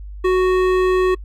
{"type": "tone with hard clipping", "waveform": "triangle", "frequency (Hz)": 370, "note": "F#4", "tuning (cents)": 0, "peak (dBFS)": -15, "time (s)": [0.24, 1.15], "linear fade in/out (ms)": 10, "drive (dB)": 17, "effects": ["noise-tail reverb RT60 0.1 s tail -26 dB re dry", "added 50 Hz sine -30 dBFS peak until 1.24 s"]}